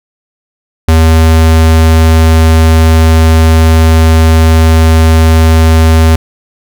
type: tone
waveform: square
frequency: 80.6 Hz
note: E2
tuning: 38 cents flat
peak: -3 dBFS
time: 0.88-6.16 s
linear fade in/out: 5 ms
effects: none